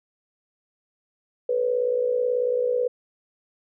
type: tone with amplitude modulation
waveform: sine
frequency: 493.9 Hz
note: B4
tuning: in tune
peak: -17 dBFS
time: 1.49-2.88 s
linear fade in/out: 5 ms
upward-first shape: sine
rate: 58.3 Hz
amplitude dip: 70%
effects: none